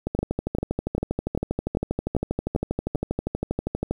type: two click trains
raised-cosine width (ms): 2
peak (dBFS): -11 / -10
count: 49 / 8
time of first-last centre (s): 0.07-3.91 / 0.19-2.957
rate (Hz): 12.5 / 2.53
effects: 8-bit